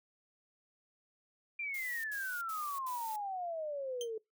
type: exponential sweep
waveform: sine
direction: down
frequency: 2400 to 432.2 Hz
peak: -36 dBFS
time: 1.59-4.18 s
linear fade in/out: 5 ms
type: noise bursts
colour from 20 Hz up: blue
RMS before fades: -48 dBFS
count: 4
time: 1.74-3.162 s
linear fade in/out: 5 ms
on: 300 ms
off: 74 ms
type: tone with exponential decay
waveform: 25% pulse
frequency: 3136 Hz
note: G7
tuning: in tune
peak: -33 dBFS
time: 4.01-4.1 s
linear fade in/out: 1 ms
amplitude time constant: 18 ms
effects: noise-tail reverb RT60 0.2 s tail -24 dB re dry